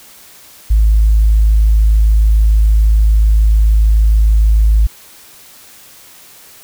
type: tone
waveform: sine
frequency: 53.4 Hz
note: G#1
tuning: 49 cents sharp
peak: -5 dBFS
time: 0.7-4.87 s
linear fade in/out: 10 ms
effects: tanh soft clip ceiling -2 dBFS + white hiss -40 dBFS RMS until 6.63 s